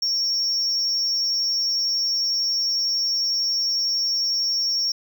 triangle tone with amplitude modulation, 5500 Hz, F8, 27 cents flat, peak -14 dBFS, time 0.02-4.92 s, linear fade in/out 5 ms, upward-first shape sine, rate 211 Hz, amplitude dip 75%, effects tanh soft clip ceiling -15 dBFS

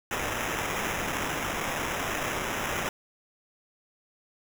violet noise with sample-and-hold, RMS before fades -31 dBFS, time 0.11-2.89 s, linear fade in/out 2 ms, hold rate 4410 Hz, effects none

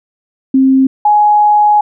sine tone pair in turn, 265.3 / 836.9 Hz, C4 / G#5, +24 / +13 cents, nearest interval octave + minor sixth, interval 1989 cents, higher second, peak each -5 dBFS, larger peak neither, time 0.54-0.87 / 1.05-1.81 s, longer second, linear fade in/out 5 ms, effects none

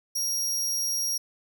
sawtooth tone, 5630 Hz, F8, 13 cents sharp, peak -23 dBFS, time 0.15-1.18 s, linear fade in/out 10 ms, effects none

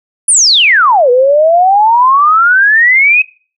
sine exponential two-way sweep, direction down then up, 10140 to 481.2 to 2566 Hz, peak -4 dBFS, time 0.28-3.22 s, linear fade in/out 5 ms, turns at 1.1 s, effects noise-tail reverb RT60 0.4 s tail -23 dB re dry

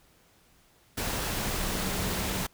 sine tone in noise, 189.3 Hz, F#3, 40 cents sharp, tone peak -37 dBFS, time 1.59-2.44 s, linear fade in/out 10 ms, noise pink, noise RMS -31 dBFS, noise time 0.97-2.47 s, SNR -9 dB, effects pink hiss -62 dBFS RMS until 2.53 s

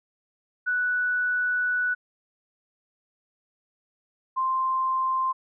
sine tone pair in turn, 1480 / 1046.5 Hz, F#6 / C6, 0 / 0 cents, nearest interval tritone, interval 600 cents, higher first, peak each -22 dBFS, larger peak neither, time 0.66-1.95 / 4.36-5.33 s, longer first, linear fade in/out 20 ms, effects none

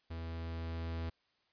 45% pulse tone with level ramp, 82.5 Hz, E2, 2 cents sharp, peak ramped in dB -40 to -36 dBFS, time 0.1-1.1 s, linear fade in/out 10 ms, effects white hiss -75 dBFS RMS until 1.52 s + resampled to 11025 Hz

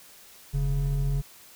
triangle tone pair together, 41.8 / 139.1 Hz, E1 / C#3, +25 / +6 cents, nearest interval octave + major sixth, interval 2081 cents, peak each -24 dBFS, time 0.53-1.22 s, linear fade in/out 20 ms, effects white hiss -51 dBFS RMS until 1.55 s

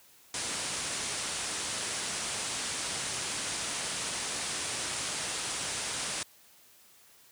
white low-pass noise, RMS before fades -35 dBFS, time 0.34-6.23 s, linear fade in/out 2 ms, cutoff 9900 Hz, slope 96 dB/octave, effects white hiss -59 dBFS RMS until 7.31 s + high-pass 60 Hz 12 dB/octave

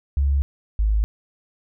sine tone pair in turn, 69.7 / 52.79 Hz, C#2 / G#1, +10 / +29 cents, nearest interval perfect fourth, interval 481 cents, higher first, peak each -16 dBFS, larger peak neither, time 0.17-0.42 / 0.79-1.04 s, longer neither, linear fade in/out 0 ms, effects none

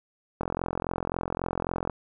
click train, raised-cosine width 1 ms, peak -14 dBFS, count 66, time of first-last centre 0.41-1.897 s, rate 43.7 Hz, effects none

